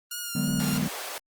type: tone with vibrato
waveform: 5% pulse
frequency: 1417 Hz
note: F6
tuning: 25 cents sharp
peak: -21 dBFS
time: 0.11-0.78 s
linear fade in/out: 5 ms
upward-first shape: sine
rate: 3 Hz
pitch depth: 30 cents each way
type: chord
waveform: triangle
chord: G# half-diminished seventh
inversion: second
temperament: just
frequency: 149.51 / 186.89 / 207.7 / 249.2 Hz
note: D3 / F#3 / G#3 / B3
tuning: +31 / +18 / 0 / +16 cents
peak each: -28 dBFS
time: 0.35-0.88 s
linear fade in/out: 5 ms
type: high-pass noise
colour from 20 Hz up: pink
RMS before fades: -36 dBFS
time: 0.6-1.18 s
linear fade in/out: 0 ms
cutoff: 450 Hz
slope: 24 dB/octave
effects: Opus 24 kbps

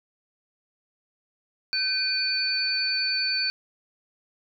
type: tone cluster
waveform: sine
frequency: 1535 / 2434 / 4505 Hz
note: G6 / D#7 / C#8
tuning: -37 / -39 / +27 cents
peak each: -32 / -31 / -24 dBFS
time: 1.73-3.5 s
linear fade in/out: 0 ms
effects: none

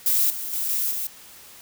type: noise with level steps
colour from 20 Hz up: violet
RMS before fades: -20 / -31 / -26 / -24 / -28 dBFS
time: 0.06-1.07 s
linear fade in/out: 2 ms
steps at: 0.3 / 0.53 / 0.69 / 0.91 s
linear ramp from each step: 2 ms
effects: white hiss -46 dBFS RMS until 1.61 s

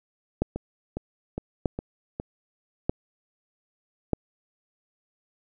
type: two click trains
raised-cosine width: 2 ms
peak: -17 / -9 dBFS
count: 5 / 4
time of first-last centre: 0.56-2.199 / 0.42-4.133 s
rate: 2.44 / 0.808 Hz
effects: none

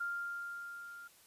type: tone with level ramp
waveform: sine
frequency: 1396.9 Hz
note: F6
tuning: in tune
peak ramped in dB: -34 to -48 dBFS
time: 0-1.08 s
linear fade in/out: 10 ms
effects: white hiss -63 dBFS RMS until 1.26 s + resampled to 32000 Hz

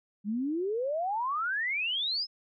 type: exponential sweep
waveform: sine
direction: up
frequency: 196.8 to 5274 Hz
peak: -28 dBFS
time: 0.24-2.27 s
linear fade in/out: 50 ms
effects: none

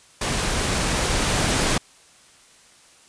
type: noise with level ramp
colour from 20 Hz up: pink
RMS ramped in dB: -24 to -20 dBFS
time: 0.21-1.78 s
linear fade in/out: 5 ms
effects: white hiss -52 dBFS RMS until 3.08 s + resampled to 22050 Hz

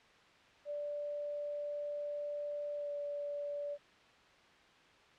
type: tone with pitch glide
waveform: sine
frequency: 585 to 578.9 Hz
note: D5 to D5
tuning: -7 to -25 cents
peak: -37 dBFS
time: 0.65-3.78 s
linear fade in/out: 50 ms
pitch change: -18 cents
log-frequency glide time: 2.76-2.9 s
effects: white hiss -62 dBFS RMS until 5.18 s + low-pass 3000 Hz 12 dB/octave

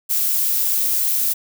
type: noise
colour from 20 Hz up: violet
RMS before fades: -19 dBFS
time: 0.09-1.34 s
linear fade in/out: 20 ms
effects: none

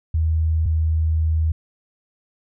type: tone pair in turn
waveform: sine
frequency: 79.9 / 79.61 Hz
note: D#2 / D#2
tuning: +47 / +40 cents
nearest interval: unison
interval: 7 cents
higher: first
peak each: -16 dBFS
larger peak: neither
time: 0.14-0.66 / 0.66-1.52 s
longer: second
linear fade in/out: 5 ms
effects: none

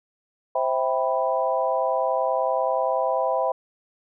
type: chord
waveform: sine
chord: C major seventh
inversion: none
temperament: equal with one note detuned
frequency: 523.3 / 653.9 / 784 / 987.8 Hz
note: C5 / E5 / G5 / B5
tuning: 0 / -14 / 0 / 0 cents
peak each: -25 / -25 / -27 / -27 dBFS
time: 0.55-3.52 s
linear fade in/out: 5 ms
effects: none

